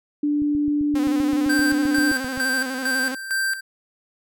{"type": "tone", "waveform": "sine", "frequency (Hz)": 293.7, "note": "D4", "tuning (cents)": 0, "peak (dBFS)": -18, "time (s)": [0.23, 2.12], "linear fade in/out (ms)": 5}
{"type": "click train", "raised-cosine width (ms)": 5, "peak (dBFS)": -25, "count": 16, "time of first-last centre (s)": [0.42, 2.376], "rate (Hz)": 7.67}
{"type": "tone with vibrato", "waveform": "sawtooth", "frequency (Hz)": 260, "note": "C4", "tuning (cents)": -11, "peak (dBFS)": -23, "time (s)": [0.95, 3.15], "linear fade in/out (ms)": 5, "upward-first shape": "square", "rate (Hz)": 12, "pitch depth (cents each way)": 50}
{"type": "tone with tremolo", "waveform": "square", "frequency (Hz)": 1568, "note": "G6", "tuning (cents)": 0, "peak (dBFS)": -21, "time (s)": [1.49, 3.61], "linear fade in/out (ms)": 10, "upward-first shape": "square", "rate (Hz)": 2.2, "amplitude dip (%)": 70}
{"effects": []}